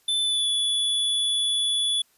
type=tone with pitch glide; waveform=square; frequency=3520 to 3430 Hz; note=A7 to A7; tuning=0 to -45 cents; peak=-22 dBFS; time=0.08-2.02 s; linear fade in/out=5 ms; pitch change=-45 cents; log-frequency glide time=0.22-0.48 s; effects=white hiss -63 dBFS RMS until 2.17 s + resampled to 32000 Hz